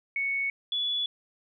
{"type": "tone pair in turn", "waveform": "sine", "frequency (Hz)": [2217, 3422], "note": ["C#7", "A7"], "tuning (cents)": [0, -49], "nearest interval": "minor sixth", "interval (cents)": 751, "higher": "second", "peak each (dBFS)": [-26, -26], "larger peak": "neither", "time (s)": [[0.16, 0.5], [0.72, 1.06]], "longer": "neither", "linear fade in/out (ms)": 2, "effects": []}